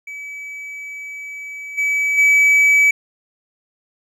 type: tone with level steps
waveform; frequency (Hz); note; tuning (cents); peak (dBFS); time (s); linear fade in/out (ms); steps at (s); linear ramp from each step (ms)
triangle; 2289; D7; -45; -27 / -14 / -8; 0.07-2.91; 5; 1.77 / 2.17; 20
effects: none